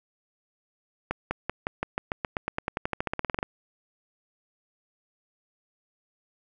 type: accelerating click train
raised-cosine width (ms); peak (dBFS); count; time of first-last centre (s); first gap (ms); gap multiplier
0.5; -12; 24; 1.11-3.429; 200; 0.93
effects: none